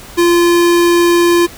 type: tone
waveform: square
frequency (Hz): 345.3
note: F4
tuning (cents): -20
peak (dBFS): -8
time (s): 0.17-1.47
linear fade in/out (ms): 20
effects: pink hiss -34 dBFS RMS until 1.57 s